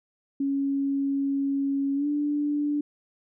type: tone with pitch glide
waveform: sine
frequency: 276.8 to 292.9 Hz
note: C#4 to D4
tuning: -2 to -5 cents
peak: -23 dBFS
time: 0.4-2.81 s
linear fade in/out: 5 ms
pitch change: +97 cents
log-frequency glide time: 1.95-2.07 s
effects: none